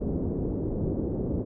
white low-pass noise, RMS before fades -29 dBFS, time 0-1.45 s, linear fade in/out 20 ms, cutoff 400 Hz, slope 24 dB/octave, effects none

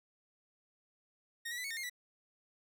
sawtooth tone with pitch steps, 1856 / 1929 / 1996 / 2215 / 1827 / 2128 / 1961 Hz, A#6 / B6 / B6 / C#7 / A#6 / C7 / B6, -8 / -41 / +18 / -2 / -35 / +29 / -13 cents, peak -35 dBFS, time 1.45-1.898 s, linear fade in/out 10 ms, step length 64 ms, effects none

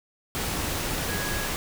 sine tone in noise, 1661.2 Hz, G#6, in tune, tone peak -34 dBFS, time 1.09-1.47 s, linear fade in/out 0 ms, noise pink, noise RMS -29 dBFS, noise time 0.35-1.56 s, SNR -8 dB, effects none

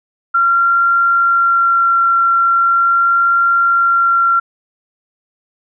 sine tone with vibrato, 1373 Hz, F6, 30 cents flat, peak -9 dBFS, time 0.34-4.4 s, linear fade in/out 10 ms, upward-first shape sine, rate 0.4 Hz, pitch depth 8 cents each way, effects none

